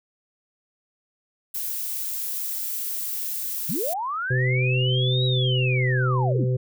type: noise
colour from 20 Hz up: violet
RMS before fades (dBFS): -29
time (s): 1.54-3.94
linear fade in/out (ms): 10
type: linear two-way sweep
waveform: sine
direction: up then down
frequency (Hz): 133.7 to 3882 to 162.9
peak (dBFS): -25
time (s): 3.69-6.45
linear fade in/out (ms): 5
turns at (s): 5.25
type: harmonic tone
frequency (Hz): 127.2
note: C3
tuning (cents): -48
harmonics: 1 / 3 / 4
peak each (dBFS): -20 / -30 / -32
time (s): 4.3-6.57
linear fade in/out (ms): 10
effects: none